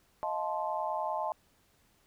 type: chord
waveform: sine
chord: F dominant seventh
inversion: third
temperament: just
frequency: 628.6 / 698.5 / 873.1 / 1047.7 Hz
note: Eb5 / F5 / A5 / C6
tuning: +18 / 0 / -14 / +2 cents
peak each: -36 / -39 / -34 / -38 dBFS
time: 0.23-1.32 s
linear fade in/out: 0 ms
effects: pink hiss -68 dBFS RMS until 2.06 s